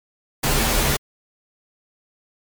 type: noise with comb filter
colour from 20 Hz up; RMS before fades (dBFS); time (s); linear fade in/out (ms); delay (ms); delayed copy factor
pink; -19; 0.43-0.97; 10; 11; -0.85
effects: MP3 96 kbps